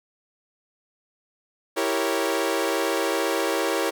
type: chord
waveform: sawtooth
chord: E diminished seventh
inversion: none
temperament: equal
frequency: 329.6 / 392 / 466.2 / 554.4 Hz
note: E4 / G4 / Bb4 / Db5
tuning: 0 / 0 / 0 / 0 cents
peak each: -24 dBFS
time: 1.76-3.91 s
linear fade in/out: 20 ms
effects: none

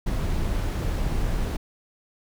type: noise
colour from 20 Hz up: brown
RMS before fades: -25 dBFS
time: 0.06-1.57 s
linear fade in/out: 10 ms
effects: none

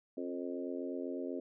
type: harmonic tone with a mistuned harmonic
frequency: 88 Hz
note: F2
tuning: 14 cents sharp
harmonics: 3 / 4 / 5 / 6 / 7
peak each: -40 / -42 / -44 / -46 / -47 dBFS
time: 0.17-1.4 s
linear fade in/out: 5 ms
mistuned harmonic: 3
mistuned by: +23 cents
effects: none

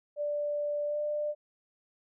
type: tone with pitch glide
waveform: sine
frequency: 587.3 to 595.5 Hz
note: D5 to D5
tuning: 0 to +24 cents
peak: -29 dBFS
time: 0.16-1.35 s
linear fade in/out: 50 ms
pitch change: +24 cents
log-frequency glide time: 0.86-0.99 s
effects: none

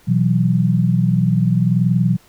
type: chord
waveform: sine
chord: B suspended fourth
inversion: none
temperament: just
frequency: 123.47 / 164.63 / 185.21 Hz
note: B2 / E3 / F#3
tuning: 0 / -2 / +2 cents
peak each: -17 dBFS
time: 0.07-2.17 s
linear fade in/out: 20 ms
effects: pink hiss -51 dBFS RMS until 2.28 s

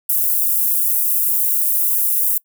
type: high-pass noise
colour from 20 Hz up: pink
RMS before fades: -17 dBFS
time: 0.09-2.38 s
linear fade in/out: 5 ms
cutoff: 12000 Hz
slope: 24 dB/octave
effects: noise-tail reverb RT60 0.1 s tail -23 dB re dry

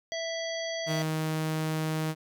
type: harmonic tone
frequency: 659.3 Hz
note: E5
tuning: in tune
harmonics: 1 / 3 / 5 / 7 / 9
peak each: -33 / -38 / -40 / -41 / -43 dBFS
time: 0.12-1.02 s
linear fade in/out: 0 ms
type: tone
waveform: sawtooth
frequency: 157.3 Hz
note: D#3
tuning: 19 cents sharp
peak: -24 dBFS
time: 0.86-2.15 s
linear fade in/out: 50 ms
effects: none

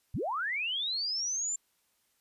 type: linear sweep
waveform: sine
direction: up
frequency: 55 to 7330 Hz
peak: -30 dBFS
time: 0.14-1.56 s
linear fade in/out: 5 ms
effects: white hiss -73 dBFS RMS until 2.2 s + resampled to 32000 Hz

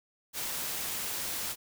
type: noise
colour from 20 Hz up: white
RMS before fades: -35 dBFS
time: 0.33-1.56 s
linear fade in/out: 50 ms
effects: none

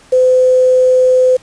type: tone with quantisation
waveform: sine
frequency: 510 Hz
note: C5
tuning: 44 cents flat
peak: -6 dBFS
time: 0.12-1.37 s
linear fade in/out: 10 ms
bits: 5
effects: pink hiss -44 dBFS RMS until 1.42 s + resampled to 22050 Hz

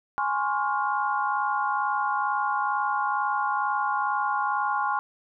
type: chord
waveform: sine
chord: Db major seventh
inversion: second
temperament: equal with one note detuned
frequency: 830.6 / 1046.5 / 1108.7 / 1414 Hz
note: Ab5 / C6 / Db6 / F6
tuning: 0 / 0 / 0 / +21 cents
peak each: -27 / -29 / -30 / -30 dBFS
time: 0.18-4.99 s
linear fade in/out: 0 ms
effects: none

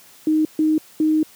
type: tone bursts at uneven times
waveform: sine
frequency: 311.1 Hz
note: D#4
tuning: in tune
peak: -14 dBFS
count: 3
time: 0.27-0.45 / 0.59-0.78 / 1-1.23 s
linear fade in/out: 2 ms
effects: white hiss -48 dBFS RMS until 1.35 s + high-pass 100 Hz 12 dB/octave

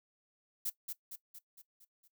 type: noise with echo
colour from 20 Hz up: violet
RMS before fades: -35 dBFS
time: 0.65-0.7 s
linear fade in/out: 10 ms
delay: 230 ms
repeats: 6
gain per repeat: -5 dB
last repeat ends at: 2.08 s
effects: noise-tail reverb RT60 0.1 s tail -17 dB re dry

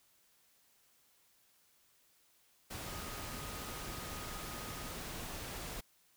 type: tone in noise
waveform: sine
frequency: 1247 Hz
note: D#6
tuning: 3 cents sharp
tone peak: -52 dBFS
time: 2.86-4.93 s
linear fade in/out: 10 ms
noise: pink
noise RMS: -44 dBFS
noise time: 2.7-5.81 s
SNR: -11 dB
effects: white hiss -70 dBFS RMS until 6.16 s

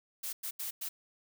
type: noise bursts at uneven times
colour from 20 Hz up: blue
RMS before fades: -38 dBFS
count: 4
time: 0.23-0.33 / 0.43-0.51 / 0.59-0.71 / 0.81-0.89 s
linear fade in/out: 10 ms
effects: none

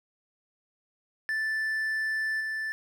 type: tone with level steps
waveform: triangle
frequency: 1760 Hz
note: A6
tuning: in tune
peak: -25 / -28 dBFS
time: 1.29-2.72 s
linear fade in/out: 0 ms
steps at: 2.4 s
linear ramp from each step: 10 ms
effects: none

